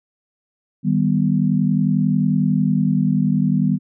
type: chord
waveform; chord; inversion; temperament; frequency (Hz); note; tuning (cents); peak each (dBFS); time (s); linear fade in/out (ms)
sine; Eb augmented; none; equal; 155.56 / 196 / 246.9; Eb3 / G3 / B3; 0 / 0 / 0; -19 / -18 / -20; 0.83-3.79; 50
effects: none